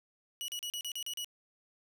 sawtooth tone bursts, 2922 Hz, F#7, 22 cents flat, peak -33 dBFS, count 8, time 0.41-1.245 s, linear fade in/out 0 ms, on 72 ms, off 37 ms, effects none

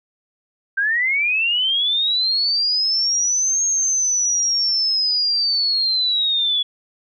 sine linear two-way sweep, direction up then down, 1556 to 6510 to 3383 Hz, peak -16 dBFS, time 0.77-6.63 s, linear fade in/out 10 ms, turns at 3.64 s, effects none

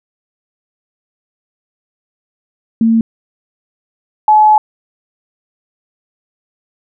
sine tone pair in turn, 226.4 / 854.8 Hz, A3 / G#5, +50 / +50 cents, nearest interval octave + major seventh, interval 2300 cents, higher second, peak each -7 / -4 dBFS, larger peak second, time 2.81-3.01 / 4.28-4.58 s, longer second, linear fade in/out 2 ms, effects none

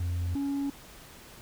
sine tone pair in turn, 87.6 / 279.8 Hz, F2 / C#4, +6 / +16 cents, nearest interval octave + minor sixth, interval 2010 cents, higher second, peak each -25 dBFS, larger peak neither, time 0-0.35 / 0.35-0.7 s, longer neither, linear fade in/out 5 ms, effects tanh soft clip ceiling -27 dBFS + pink hiss -50 dBFS RMS until 1.41 s

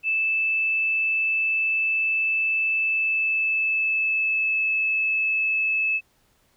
sine tone with pitch glide, 2631 to 2607 Hz, E7 to E7, -4 to -20 cents, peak -20 dBFS, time 0.03-6.01 s, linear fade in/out 50 ms, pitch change -16 cents, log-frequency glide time 2.76-4.66 s, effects pink hiss -64 dBFS RMS until 6.56 s

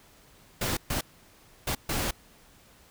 pink noise bursts at uneven times, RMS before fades -29 dBFS, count 4, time 0.61-0.77 / 0.9-1.01 / 1.67-1.75 / 1.89-2.11 s, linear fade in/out 5 ms, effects pink hiss -57 dBFS RMS until 2.9 s

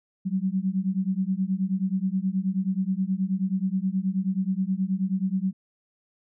sine beating tone pair, 185 / 194.4 Hz, F#3 / G3, 0 / -14 cents, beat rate 9.4 Hz, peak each -26 dBFS, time 0.25-5.53 s, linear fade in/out 20 ms, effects none

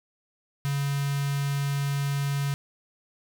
square tone with notch filter, 140.8 Hz, C#3, 27 cents sharp, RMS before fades -27 dBFS, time 0.65-2.54 s, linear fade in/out 0 ms, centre 500 Hz, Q 0.53, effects none

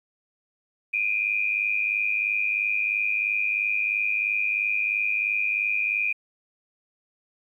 sine tone pair together, 2386 / 2489 Hz, D7 / D#7, +27 / 0 cents, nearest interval minor second, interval 73 cents, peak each -25 dBFS, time 0.93-6.13 s, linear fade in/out 10 ms, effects 10-bit

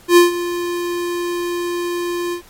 square tone with ADSR envelope, 349.2 Hz, F4, in tune, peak -5 dBFS, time 0.08-2.42 s, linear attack 87 ms, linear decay 140 ms, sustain -15 dB, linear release 94 ms, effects pink hiss -46 dBFS RMS until 2.49 s + MP3 64 kbps

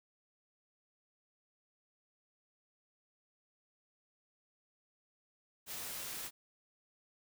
white noise, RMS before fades -43 dBFS, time 5.66-6.31 s, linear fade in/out 50 ms, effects none

